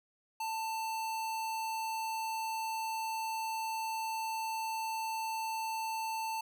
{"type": "tone", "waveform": "square", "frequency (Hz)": 890, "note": "A5", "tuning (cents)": 20, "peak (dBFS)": -35, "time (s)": [0.4, 6.41], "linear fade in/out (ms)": 5, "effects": []}